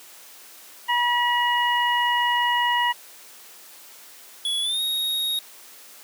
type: harmonic tone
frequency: 965 Hz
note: B5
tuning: 40 cents flat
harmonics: 1 / 2 / 3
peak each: -21 / -24 / -26 dBFS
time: 0.88-2.93 s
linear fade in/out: 20 ms
type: tone with pitch glide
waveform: square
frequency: 3384 to 3755 Hz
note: G#7 to A#7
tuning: +32 to +12 cents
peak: -23 dBFS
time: 4.45-5.39 s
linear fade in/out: 2 ms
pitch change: +180 cents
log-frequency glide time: 4.61-4.81 s
effects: white hiss -46 dBFS RMS until 6.03 s + high-pass 300 Hz 12 dB/octave